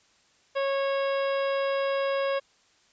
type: harmonic tone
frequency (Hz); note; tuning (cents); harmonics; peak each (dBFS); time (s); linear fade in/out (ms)
549; C#5; -17; 1 / 2 / 3 / 4 / 5 / 6 / 7 / 9; -25 / -33 / -37 / -41 / -41 / -43 / -47 / -48; 0.55-2.4; 20
effects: white hiss -63 dBFS RMS until 2.92 s + resampled to 16000 Hz